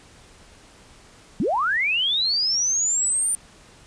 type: linear sweep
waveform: sine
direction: up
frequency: 160 to 9220 Hz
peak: -19 dBFS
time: 1.4-3.35 s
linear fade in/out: 0 ms
effects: pink hiss -50 dBFS RMS until 3.86 s + resampled to 22050 Hz